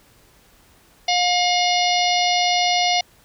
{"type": "harmonic tone with a mistuned harmonic", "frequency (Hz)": 713, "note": "F5", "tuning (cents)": 36, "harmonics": [1, 3, 4, 5, 6, 7, 8], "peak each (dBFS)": [-19, -24, -25, -26, -27, -27, -28], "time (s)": [1.08, 3.01], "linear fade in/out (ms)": 5, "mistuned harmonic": 4, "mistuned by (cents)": 18, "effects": ["pink hiss -54 dBFS RMS until 3.24 s"]}